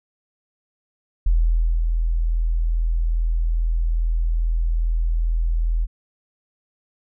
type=tone with ADSR envelope; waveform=sine; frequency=41.2 Hz; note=E1; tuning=in tune; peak=-13 dBFS; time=1.26-5.87 s; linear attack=6 ms; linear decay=560 ms; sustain=-4 dB; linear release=36 ms; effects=none